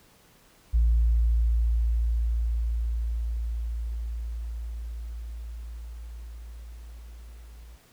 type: tone with level ramp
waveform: sine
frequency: 57.1 Hz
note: A#1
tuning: 35 cents flat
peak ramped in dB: -16 to -43 dBFS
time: 0.73-7.77 s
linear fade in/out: 20 ms
effects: tanh soft clip ceiling -15 dBFS + pink hiss -58 dBFS RMS until 7.92 s